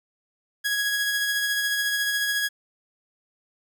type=tone with tremolo; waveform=sawtooth; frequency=1661.2 Hz; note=G#6; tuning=in tune; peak=-18 dBFS; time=0.64-2.49 s; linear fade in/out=20 ms; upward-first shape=sine; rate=14 Hz; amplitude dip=30%; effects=10-bit